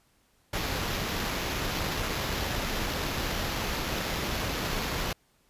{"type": "noise with sample-and-hold", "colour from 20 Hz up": "pink", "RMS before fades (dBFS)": -31, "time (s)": [0.53, 5.13], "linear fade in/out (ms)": 5, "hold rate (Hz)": 8820, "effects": ["pink hiss -67 dBFS RMS until 5.49 s", "resampled to 32000 Hz"]}